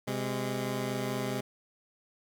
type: tone pair together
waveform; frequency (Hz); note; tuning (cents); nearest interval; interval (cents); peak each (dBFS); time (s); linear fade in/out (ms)
15% pulse; 128.44 / 205; C3 / G#3; -32 / -22; minor sixth; 810; -27 / -28; 0.07-1.41; 10
effects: none